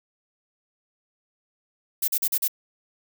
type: noise bursts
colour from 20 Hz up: violet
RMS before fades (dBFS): -23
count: 5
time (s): 2.02-2.481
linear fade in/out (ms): 10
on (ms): 61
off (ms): 39
effects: none